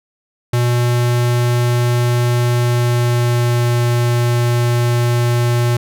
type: tone with pitch glide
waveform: square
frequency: 121.1 to 120.12 Hz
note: B2 to B2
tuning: -34 to -48 cents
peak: -13 dBFS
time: 0.53-5.77 s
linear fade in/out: 5 ms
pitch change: -14 cents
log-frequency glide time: 2.51-3.77 s
effects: none